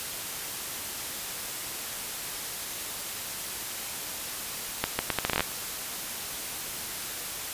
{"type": "accelerating click train", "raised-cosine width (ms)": 0.3, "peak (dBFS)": -8, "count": 11, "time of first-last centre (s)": [4.84, 5.406], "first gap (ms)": 150, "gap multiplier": 0.75, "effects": ["white hiss -35 dBFS RMS until 7.53 s", "resampled to 32000 Hz"]}